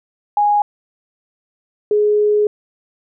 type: tone pair in turn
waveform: sine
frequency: 827 / 418.8 Hz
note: G#5 / G#4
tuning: -8 / +15 cents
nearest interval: octave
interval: 1177 cents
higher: first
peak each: -11 dBFS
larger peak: neither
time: 0.37-0.62 / 1.91-2.47 s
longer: second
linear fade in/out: 2 ms
effects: none